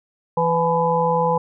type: harmonic tone with a mistuned harmonic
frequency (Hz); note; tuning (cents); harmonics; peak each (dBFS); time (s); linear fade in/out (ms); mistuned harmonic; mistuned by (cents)
166.5; E3; +18; 1 / 3 / 5 / 6; -24 / -20 / -21 / -22; 0.37-1.38; 5; 5; +35
effects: none